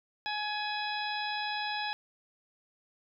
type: harmonic tone with a mistuned harmonic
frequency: 841 Hz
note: G#5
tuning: 22 cents sharp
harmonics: 1 / 2 / 3 / 4 / 5 / 6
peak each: -35 / -38 / -40 / -41 / -42 / -43 dBFS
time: 0.26-1.93 s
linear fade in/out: 0 ms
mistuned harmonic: 5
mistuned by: -97 cents
effects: none